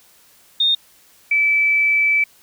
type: tone pair in turn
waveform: sine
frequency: 3669 / 2311 Hz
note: A#7 / D7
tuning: -28 / -28 cents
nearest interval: minor sixth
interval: 800 cents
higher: first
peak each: -13 dBFS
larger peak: neither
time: 0.6-0.75 / 1.31-2.24 s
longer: second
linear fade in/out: 5 ms
effects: white hiss -52 dBFS RMS until 2.42 s